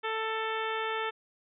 harmonic tone, 442.6 Hz, A4, 10 cents sharp, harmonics 1 / 2 / 3 / 4 / 5 / 6 / 7 / 8, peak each -35 / -36 / -36 / -38 / -41 / -43 / -44 / -45 dBFS, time 0.03-1.11 s, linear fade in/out 20 ms, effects none

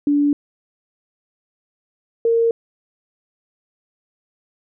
sine tone pair in turn, 289.4 / 460.7 Hz, D4 / A#4, -25 / -20 cents, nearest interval minor sixth, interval 805 cents, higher second, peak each -13 dBFS, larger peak neither, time 0.07-0.33 / 2.25-2.51 s, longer neither, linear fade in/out 2 ms, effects none

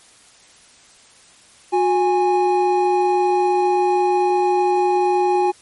triangle tone pair together, 362.5 / 826 Hz, F#4 / G#5, -35 / -10 cents, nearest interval octave + major second, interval 1425 cents, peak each -15 dBFS, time 1.72-5.52 s, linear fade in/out 20 ms, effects white hiss -49 dBFS RMS until 5.61 s + MP3 48 kbps

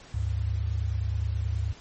sine tone pair together, 72.4 / 101.83 Hz, D2 / G#2, -24 / -34 cents, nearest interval tritone, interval 590 cents, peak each -28 dBFS, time 0.14-1.73 s, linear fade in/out 5 ms, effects pink hiss -50 dBFS RMS until 1.8 s + MP3 32 kbps

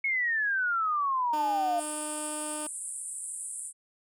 sine exponential sweep, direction down, 2207 to 682 Hz, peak -25 dBFS, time 0.04-1.8 s, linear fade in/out 5 ms
15% pulse tone, 302.9 Hz, D#4, 46 cents flat, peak -29 dBFS, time 1.33-2.67 s, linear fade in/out 5 ms
white band-pass noise, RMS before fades -38 dBFS, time 1.77-3.73 s, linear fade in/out 50 ms, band 8000 to 10000 Hz, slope 96 dB/octave
effects none

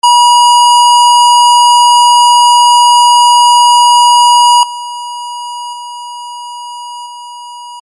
square tone with level steps, 964 Hz, B5, 42 cents flat, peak -3 / -19 / -22 / -25 dBFS, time 0.03-7.8 s, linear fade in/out 10 ms, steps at 4.63 / 5.73 / 7.06 s, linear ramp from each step 2 ms, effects MP3 48 kbps

